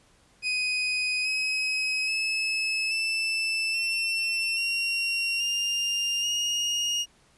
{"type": "tone with pitch steps", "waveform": "30% pulse", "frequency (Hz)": [2500, 2548, 2597, 2647, 2698, 2750, 2803, 2857], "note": ["D#7", "D#7", "E7", "E7", "E7", "F7", "F7", "F7"], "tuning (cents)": [8, 41, -26, 7, 40, -27, 6, 39], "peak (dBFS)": -22, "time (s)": [0.42, 7.06], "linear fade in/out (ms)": 50, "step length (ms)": 830, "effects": ["pink hiss -61 dBFS RMS until 7.37 s", "resampled to 24000 Hz"]}